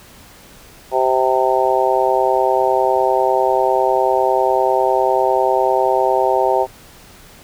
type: harmonic tone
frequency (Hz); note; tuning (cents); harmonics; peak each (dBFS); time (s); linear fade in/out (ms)
130; C3; -11; 3 / 4 / 5 / 6 / 7; -19 / -19 / -19 / -19 / -19; 0.91-6.67; 50
effects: pink hiss -43 dBFS RMS until 7.43 s